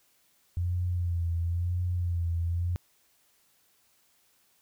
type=tone with vibrato; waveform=sine; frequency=86.8 Hz; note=F2; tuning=10 cents flat; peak=-26 dBFS; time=0.57-2.76 s; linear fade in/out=0 ms; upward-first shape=sine; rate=0.98 Hz; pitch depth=50 cents each way; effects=white hiss -67 dBFS RMS until 4.61 s